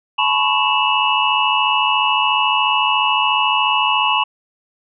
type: tone cluster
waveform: sine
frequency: 860 / 1003 / 1097 / 2663 / 2902 Hz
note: A5 / B5 / C#6 / E7 / F#7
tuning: -40 / +26 / -18 / +17 / -34 cents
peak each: -20 dBFS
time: 0.18-4.24 s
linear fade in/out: 10 ms
effects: none